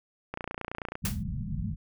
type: click train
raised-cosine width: 0.5 ms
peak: -19 dBFS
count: 19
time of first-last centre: 0.34-0.954 s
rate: 29.3 Hz
type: low-pass noise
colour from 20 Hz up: white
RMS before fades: -33 dBFS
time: 1.02-1.76 s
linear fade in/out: 20 ms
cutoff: 220 Hz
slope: 96 dB/octave
type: noise with exponential decay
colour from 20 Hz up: white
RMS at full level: -29 dBFS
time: 1.05-1.23 s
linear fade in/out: 2 ms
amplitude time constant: 37 ms
effects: none